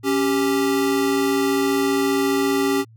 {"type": "tone pair together", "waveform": "square", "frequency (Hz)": [277.1, 391.9], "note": ["C#4", "G4"], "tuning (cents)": [-1, 0], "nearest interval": "tritone", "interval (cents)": 601, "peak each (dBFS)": -21, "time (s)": [0.03, 2.85], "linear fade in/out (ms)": 50, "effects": ["added 112 Hz sine -45 dBFS peak until 2.96 s"]}